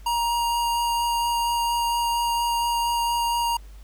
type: tone with vibrato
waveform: square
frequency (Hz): 942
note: A#5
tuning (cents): +18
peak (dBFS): -22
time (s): 0.06-3.57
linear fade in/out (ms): 5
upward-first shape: sine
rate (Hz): 4.3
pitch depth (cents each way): 8
effects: added 50 Hz sine -40 dBFS peak until 3.83 s + pink hiss -56 dBFS RMS until 3.83 s